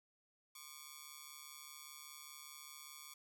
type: ring-modulated tone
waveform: 5% pulse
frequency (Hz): 1133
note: C#6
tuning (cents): +37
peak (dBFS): -37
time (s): 0.55-3.14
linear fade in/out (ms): 5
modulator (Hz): 72.5
effects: none